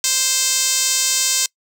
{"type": "tone with band-pass filter", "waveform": "5% pulse", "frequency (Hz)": 523, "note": "C5", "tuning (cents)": -1, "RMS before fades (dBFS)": -18, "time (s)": [0.04, 1.46], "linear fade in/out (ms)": 2, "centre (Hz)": 8500, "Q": 1.7, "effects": ["noise-tail reverb RT60 0.1 s tail -24 dB re dry"]}